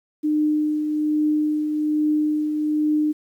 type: tone with tremolo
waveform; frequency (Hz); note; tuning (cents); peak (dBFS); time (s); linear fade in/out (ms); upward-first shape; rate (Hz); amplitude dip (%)
sine; 303.2; D#4; -45; -16; 0.23-3.13; 20; triangle; 1.2; 45
effects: 9-bit